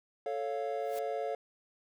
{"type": "chord", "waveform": "triangle", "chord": "A augmented", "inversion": "none", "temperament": "equal", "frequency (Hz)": [440, 554.4, 698.5], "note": ["A4", "C#5", "E#5"], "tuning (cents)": [0, 0, 0], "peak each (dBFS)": -35, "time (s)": [0.26, 1.35], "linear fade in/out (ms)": 2}
{"type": "noise with exponential growth", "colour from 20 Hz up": "white", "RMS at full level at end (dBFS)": -45, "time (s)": [0.77, 0.99], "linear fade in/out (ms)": 2, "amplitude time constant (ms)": 47}
{"effects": []}